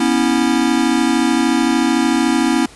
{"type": "tone cluster", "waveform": "square", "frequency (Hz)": [243.1, 276.6, 326.9], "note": ["B3", "C#4", "E4"], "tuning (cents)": [-27, -4, -14], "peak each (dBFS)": -18, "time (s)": [0, 2.66], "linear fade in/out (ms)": 5, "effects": ["pink hiss -41 dBFS RMS until 2.75 s", "resampled to 24000 Hz"]}